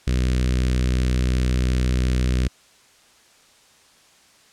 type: tone with notch filter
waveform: sawtooth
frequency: 62.8 Hz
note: B1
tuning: 30 cents sharp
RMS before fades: -20 dBFS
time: 0.07-2.48 s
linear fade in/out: 5 ms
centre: 840 Hz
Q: 0.53
effects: white hiss -54 dBFS RMS until 4.52 s + low-pass 8000 Hz 12 dB/octave